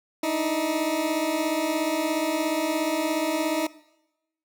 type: beating tone pair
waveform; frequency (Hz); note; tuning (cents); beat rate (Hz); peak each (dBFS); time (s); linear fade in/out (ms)
20% pulse; 301.9 / 318.9; D4 / D#4; +48 / +43; 17; -24 / -20; 0.23-3.67; 5
effects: noise-tail reverb RT60 0.9 s tail -19 dB re dry